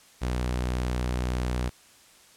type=tone; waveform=sawtooth; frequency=61.74 Hz; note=B1; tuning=in tune; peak=-22 dBFS; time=0.21-1.7 s; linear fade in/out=20 ms; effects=white hiss -55 dBFS RMS until 2.36 s + low-pass 10000 Hz 12 dB/octave